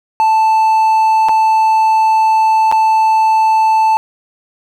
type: tone with dropouts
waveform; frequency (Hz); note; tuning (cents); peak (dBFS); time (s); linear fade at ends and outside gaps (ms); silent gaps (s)
triangle; 880; A5; 0; -6; 0.2-3.97; 0; 1.286-1.292 / 2.715-2.724
effects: none